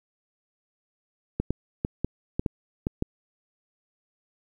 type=clicks; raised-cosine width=3 ms; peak=-12 dBFS; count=8; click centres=1.4 / 1.506 / 1.849 / 2.046 / 2.395 / 2.462 / 2.869 / 3.024 s; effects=9-bit